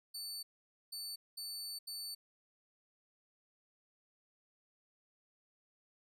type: tone bursts at uneven times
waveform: sawtooth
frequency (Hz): 4500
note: C#8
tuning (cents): +25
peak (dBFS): -39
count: 4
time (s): 0.14-0.43 / 0.92-1.16 / 1.37-1.79 / 1.87-2.15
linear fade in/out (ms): 10
effects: none